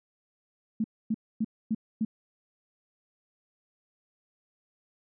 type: tone bursts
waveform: sine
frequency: 220 Hz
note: A3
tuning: in tune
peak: -24 dBFS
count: 5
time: 0.8-2.05 s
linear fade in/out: 5 ms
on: 42 ms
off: 260 ms
effects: none